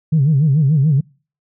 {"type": "tone with vibrato", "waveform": "sine", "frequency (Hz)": 146.2, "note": "D3", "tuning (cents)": -7, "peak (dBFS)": -9, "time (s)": [0.12, 1.01], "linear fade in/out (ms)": 10, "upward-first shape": "sine", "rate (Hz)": 6.9, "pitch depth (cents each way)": 170, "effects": ["noise-tail reverb RT60 0.4 s tail -26 dB re dry", "tanh soft clip ceiling -6 dBFS"]}